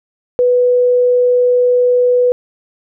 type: tone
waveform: sine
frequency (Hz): 493.8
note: B4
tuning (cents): 0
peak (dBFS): -8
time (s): 0.39-2.32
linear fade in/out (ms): 0
effects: none